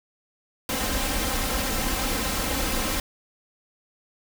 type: noise with comb filter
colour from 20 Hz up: pink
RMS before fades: -26 dBFS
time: 0.69-3 s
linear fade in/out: 2 ms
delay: 3.8 ms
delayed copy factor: +0.65
effects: none